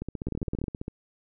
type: two click trains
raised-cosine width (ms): 3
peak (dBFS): -17 / -20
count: 8 / 14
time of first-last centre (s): 0.27-0.64 / 0.02-0.881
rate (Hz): 18.9 / 15.1
effects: none